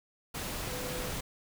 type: tone in noise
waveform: sine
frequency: 500 Hz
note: B4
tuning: 21 cents sharp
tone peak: -41 dBFS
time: 0.69-1.11 s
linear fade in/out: 10 ms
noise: pink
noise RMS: -37 dBFS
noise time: 0.34-1.21 s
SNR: -7 dB
effects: none